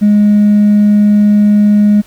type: tone with hard clipping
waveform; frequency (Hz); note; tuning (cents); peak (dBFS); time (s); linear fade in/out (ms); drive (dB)
triangle; 207.7; G#3; 0; -4; 0.01-2.02; 20; 2
effects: pink hiss -42 dBFS RMS until 2.06 s